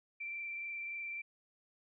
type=tone with frequency modulation; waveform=sine; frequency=2349 Hz; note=D7; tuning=in tune; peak=-39 dBFS; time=0.2-1.22 s; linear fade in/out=10 ms; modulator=23.5 Hz; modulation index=1.1; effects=none